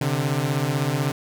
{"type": "beating tone pair", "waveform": "sawtooth", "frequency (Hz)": [132.3, 148.3], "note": ["C3", "D3"], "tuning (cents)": [20, 17], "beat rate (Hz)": 16, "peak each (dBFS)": -20, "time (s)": [0.01, 1.12], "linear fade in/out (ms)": 5, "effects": []}